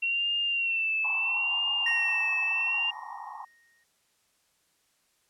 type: tone with vibrato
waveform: sine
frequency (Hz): 2718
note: F7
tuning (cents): -48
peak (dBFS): -25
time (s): 0.02-2.91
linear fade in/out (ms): 10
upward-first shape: sine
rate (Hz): 0.75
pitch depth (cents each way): 61
type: band-pass noise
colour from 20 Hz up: white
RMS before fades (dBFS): -41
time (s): 1.04-3.45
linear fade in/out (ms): 5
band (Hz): 780 to 1100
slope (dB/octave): 96
type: tone with exponential decay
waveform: triangle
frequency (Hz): 1863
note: A#6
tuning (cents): -2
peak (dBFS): -24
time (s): 1.86-3.84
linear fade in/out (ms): 5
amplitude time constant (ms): 430
effects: white hiss -70 dBFS RMS until 5.29 s + low-pass 11000 Hz 12 dB/octave